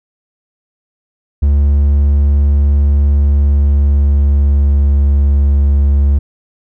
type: tone with pitch glide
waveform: triangle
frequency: 71.4 to 70.5 Hz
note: D2 to C#2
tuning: -48 to +30 cents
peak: -5 dBFS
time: 1.42-6.19 s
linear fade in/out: 10 ms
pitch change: -22 cents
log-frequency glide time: 3.1-5.1 s
effects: none